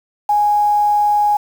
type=tone with quantisation; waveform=sine; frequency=830.6 Hz; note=G#5; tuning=in tune; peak=-11 dBFS; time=0.29-1.37 s; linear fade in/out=5 ms; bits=6; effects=none